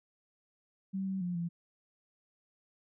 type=tone with pitch steps; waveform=sine; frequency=192.3 / 191.2 / 177.3 / 170.6 Hz; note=G3 / G3 / F3 / F3; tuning=-33 / -43 / +26 / -40 cents; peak=-32 dBFS; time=0.93-1.49 s; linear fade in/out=20 ms; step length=140 ms; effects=none